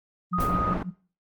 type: tone with tremolo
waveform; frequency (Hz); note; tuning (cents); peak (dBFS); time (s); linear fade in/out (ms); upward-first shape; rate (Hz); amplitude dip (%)
sine; 180.4; F#3; -44; -25; 0.31-0.91; 20; sine; 5.4; 100
type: tone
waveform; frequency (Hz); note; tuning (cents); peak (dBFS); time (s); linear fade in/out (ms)
sine; 1244.5; D#6; 0; -25; 0.33-0.74; 5
type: low-pass noise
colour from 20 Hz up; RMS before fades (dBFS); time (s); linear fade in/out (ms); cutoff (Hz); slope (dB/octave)
pink; -29; 0.38-0.83; 5; 1200; 12
type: noise with exponential decay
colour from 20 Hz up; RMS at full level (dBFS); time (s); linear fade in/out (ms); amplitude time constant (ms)
white; -35; 0.4-0.62; 5; 47
effects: noise-tail reverb RT60 0.4 s tail -21 dB re dry + Opus 24 kbps